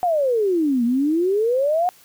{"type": "exponential two-way sweep", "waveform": "sine", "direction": "down then up", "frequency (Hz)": [740, 230, 740], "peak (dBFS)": -16, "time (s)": [0.03, 1.89], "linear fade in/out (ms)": 0, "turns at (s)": 0.84, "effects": ["white hiss -51 dBFS RMS until 2.04 s"]}